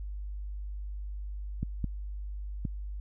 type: clicks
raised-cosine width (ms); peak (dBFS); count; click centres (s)
5; -19; 3; 1.63 / 1.843 / 2.652
effects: added 50 Hz sine -35 dBFS peak until 3 s